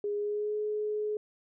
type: tone with pitch glide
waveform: sine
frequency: 411.8 to 423.1 Hz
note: G#4 to G#4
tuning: -15 to +32 cents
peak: -29 dBFS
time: 0.04-1.17 s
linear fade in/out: 2 ms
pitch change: +47 cents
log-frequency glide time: 0.15-0.57 s
effects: none